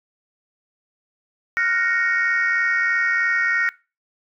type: chord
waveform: sine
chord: Gb major seventh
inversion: third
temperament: equal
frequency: 1396.9 / 1480 / 1864.7 / 2217 Hz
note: F6 / Gb6 / Bb6 / Db7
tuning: 0 / 0 / 0 / 0 cents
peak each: -24 / -25 / -19 / -25 dBFS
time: 1.57-3.69 s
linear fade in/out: 0 ms
effects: noise-tail reverb RT60 0.3 s tail -21 dB re dry + tanh soft clip ceiling -11 dBFS